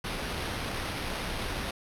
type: noise with sample-and-hold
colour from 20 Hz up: pink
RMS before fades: -34 dBFS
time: 0.04-1.71 s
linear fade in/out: 5 ms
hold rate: 7350 Hz
effects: low-pass 12000 Hz 12 dB/octave